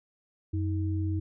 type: tone pair together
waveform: sine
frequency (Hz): 92.48 / 317.8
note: F#2 / D#4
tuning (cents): 0 / +37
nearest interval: octave + major sixth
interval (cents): 2137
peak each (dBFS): -27 / -34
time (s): 0.53-1.2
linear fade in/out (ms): 10
effects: none